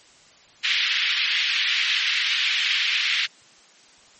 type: band-pass noise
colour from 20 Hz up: white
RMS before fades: -23 dBFS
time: 0.63-3.27 s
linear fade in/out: 20 ms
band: 1900 to 3600 Hz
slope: 24 dB/octave
effects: white hiss -52 dBFS RMS until 4.19 s + MP3 32 kbps